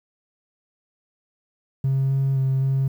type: tone with pitch steps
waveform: triangle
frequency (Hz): 134.8 / 135.8 / 133.3 / 134.8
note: C#3 / C#3 / C3 / C#3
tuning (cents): -48 / -35 / +33 / -48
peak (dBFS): -15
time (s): 1.84-2.88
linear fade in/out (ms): 5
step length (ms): 260
effects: tanh soft clip ceiling -14 dBFS + 9-bit